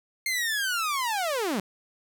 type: linear sweep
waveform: sawtooth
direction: down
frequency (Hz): 2130 to 174.61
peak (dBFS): -22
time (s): 0.26-1.6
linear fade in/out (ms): 2
effects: 10-bit